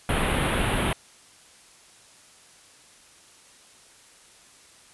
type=band-stop noise; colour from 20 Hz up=pink; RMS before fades=-24 dBFS; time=0.09-0.93 s; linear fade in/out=2 ms; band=3500 to 9900 Hz; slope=48 dB/octave; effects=white hiss -53 dBFS RMS until 4.93 s + resampled to 24000 Hz